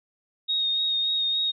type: tone with vibrato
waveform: sine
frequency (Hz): 3729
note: A#7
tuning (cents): 0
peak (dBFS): -22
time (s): 0.48-1.52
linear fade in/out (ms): 20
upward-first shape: sine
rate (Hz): 3.5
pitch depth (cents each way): 19
effects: none